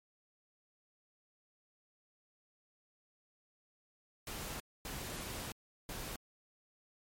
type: noise bursts at uneven times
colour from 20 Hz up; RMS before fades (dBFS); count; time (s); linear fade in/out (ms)
pink; -43; 3; 4.27-4.6 / 4.85-5.52 / 5.89-6.16; 2
effects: MP3 64 kbps